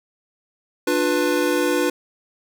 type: chord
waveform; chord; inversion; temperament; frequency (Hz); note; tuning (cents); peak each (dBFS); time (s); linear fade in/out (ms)
square; B diminished; first; just; 296.3 / 355.6 / 493.9; D4 / F4 / B4; +15 / +31 / 0; -23; 0.87-1.9; 5
effects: none